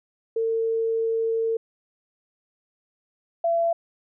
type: tone pair in turn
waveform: sine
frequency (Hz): 452.1 / 674.1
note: A4 / E5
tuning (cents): +47 / +39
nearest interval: perfect fifth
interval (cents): 692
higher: second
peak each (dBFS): -21 / -19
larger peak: second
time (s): 0.36-1.57 / 3.44-3.73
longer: first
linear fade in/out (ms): 5
effects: none